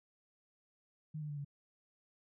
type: tone with pitch steps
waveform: sine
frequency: 154.2 / 150.16 / 146.22 / 142.39 Hz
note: D#3 / D3 / D3 / C#3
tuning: -15 / +39 / -7 / +47 cents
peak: -39 dBFS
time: 1.14-1.448 s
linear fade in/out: 10 ms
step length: 77 ms
effects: none